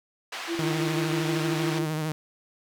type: band-pass noise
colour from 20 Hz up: white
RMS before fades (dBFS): -36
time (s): 0.32-1.79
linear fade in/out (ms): 5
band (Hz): 570 to 3200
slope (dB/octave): 12
type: tone with tremolo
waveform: sine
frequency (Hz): 336.9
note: E4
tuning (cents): +38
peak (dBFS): -26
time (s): 0.47-1.87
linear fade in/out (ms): 50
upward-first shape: square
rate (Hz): 6.1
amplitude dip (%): 40
type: tone with vibrato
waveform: sawtooth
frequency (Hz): 155.56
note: D#3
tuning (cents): 0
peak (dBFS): -23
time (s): 0.59-2.12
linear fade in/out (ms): 0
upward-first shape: sine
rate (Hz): 13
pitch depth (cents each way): 41
effects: none